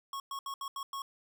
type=tone bursts at uneven times; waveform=square; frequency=1098 Hz; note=C#6; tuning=17 cents flat; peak=-37 dBFS; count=6; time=0.13-0.2 / 0.31-0.39 / 0.46-0.54 / 0.61-0.68 / 0.76-0.83 / 0.93-1.02 s; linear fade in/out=2 ms; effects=none